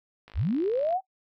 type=click train; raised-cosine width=0.3 ms; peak=-32 dBFS; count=35; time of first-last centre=0.28-0.926 s; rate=52.6 Hz
type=linear sweep; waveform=sine; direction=up; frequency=33.26 to 784 Hz; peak=-23 dBFS; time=0.34-1.01 s; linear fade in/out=50 ms
effects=noise-tail reverb RT60 0.1 s tail -21 dB re dry